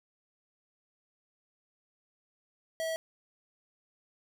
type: tone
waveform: square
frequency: 648 Hz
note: E5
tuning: 30 cents flat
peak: -32 dBFS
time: 2.8-2.96 s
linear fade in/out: 0 ms
effects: none